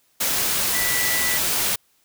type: tone in noise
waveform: sine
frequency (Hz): 1970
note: B6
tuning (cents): -5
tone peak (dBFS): -25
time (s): 0.74-1.38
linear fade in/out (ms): 10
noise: white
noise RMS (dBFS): -22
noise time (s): 0.2-1.76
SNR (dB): -6
effects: white hiss -63 dBFS RMS until 2.04 s